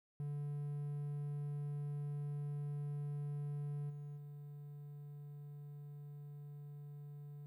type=tone with level steps; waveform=triangle; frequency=145.2 Hz; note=D3; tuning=19 cents flat; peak=-37 / -43 / -46 dBFS; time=0.2-7.46 s; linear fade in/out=0 ms; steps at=3.89 / 4.16 s; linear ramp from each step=20 ms; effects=13-bit